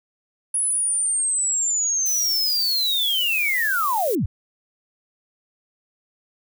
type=linear sweep; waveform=sine; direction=down; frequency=10390 to 59 Hz; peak=-19 dBFS; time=0.54-4.26 s; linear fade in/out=5 ms
type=noise; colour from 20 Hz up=violet; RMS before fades=-30 dBFS; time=2.06-4.15 s; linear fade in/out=0 ms
effects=none